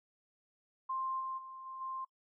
sine tone with level steps, 1052 Hz, C6, 9 cents sharp, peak -34 / -37 / -46 / -43 / -38 dBFS, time 0.89-2.05 s, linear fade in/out 10 ms, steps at 1.19 / 1.37 / 1.65 / 1.8 s, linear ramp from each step 20 ms, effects noise-tail reverb RT60 0.1 s tail -23 dB re dry

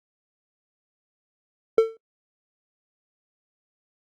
triangle tone with exponential decay, 448.6 Hz, A4, 34 cents sharp, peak -7 dBFS, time 1.78-1.97 s, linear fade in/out 2 ms, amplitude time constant 40 ms, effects noise-tail reverb RT60 0.1 s tail -23 dB re dry + Opus 48 kbps

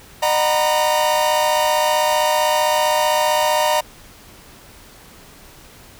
45% pulse chord, B major seventh, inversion first, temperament equal with one note detuned, 608.7 / 740 / 932.3 / 987.8 Hz, D#5 / F#5 / A#5 / B5, -38 / 0 / 0 / 0 cents, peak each -19 / -24 / -19 / -24 dBFS, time 0.22-3.81 s, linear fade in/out 10 ms, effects pink hiss -44 dBFS RMS until 5.99 s

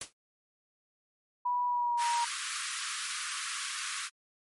white noise with exponential decay, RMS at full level -33 dBFS, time 0.01-0.13 s, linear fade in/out 5 ms, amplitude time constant 25 ms
sine tone with pitch glide, 979 to 945.7 Hz, B5 to A#5, -15 to +25 cents, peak -27 dBFS, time 1.45-2.25 s, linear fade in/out 10 ms, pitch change -60 cents, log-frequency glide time 1.66-2.05 s
pink high-pass noise, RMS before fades -36 dBFS, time 1.97-4.1 s, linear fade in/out 50 ms, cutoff 1100 Hz, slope 96 dB/octave
effects MP3 48 kbps

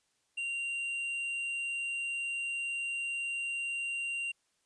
sine tone with tanh clipping, 2769 Hz, F7, 15 cents flat, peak -34 dBFS, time 0.37-4.32 s, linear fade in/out 10 ms, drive 6 dB, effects white hiss -75 dBFS RMS until 4.65 s + resampled to 22050 Hz

